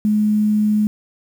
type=tone; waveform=sine; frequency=211.6 Hz; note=G#3; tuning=33 cents sharp; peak=-13 dBFS; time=0.05-0.87 s; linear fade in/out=0 ms; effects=7-bit